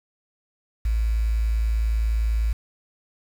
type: tone with quantisation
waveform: sine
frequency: 55.2 Hz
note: A1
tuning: 6 cents sharp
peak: -19 dBFS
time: 0.85-2.53 s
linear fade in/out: 5 ms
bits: 7
effects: none